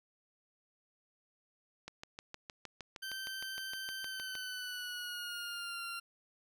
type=click train; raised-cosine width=0.2 ms; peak=-27 dBFS; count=17; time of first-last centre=1.88-4.353 s; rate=6.47 Hz
type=tone with pitch glide; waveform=20% pulse; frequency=1552 to 1382.7 Hz; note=G6 to F6; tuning=-18 to -18 cents; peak=-35 dBFS; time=3.02-6 s; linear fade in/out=10 ms; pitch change=-200 cents; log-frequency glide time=4.03-5.83 s
effects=none